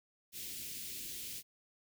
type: band-stop noise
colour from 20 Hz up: white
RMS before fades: -44 dBFS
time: 0.32-1.43 s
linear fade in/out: 50 ms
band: 400 to 2300 Hz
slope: 24 dB/octave
effects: none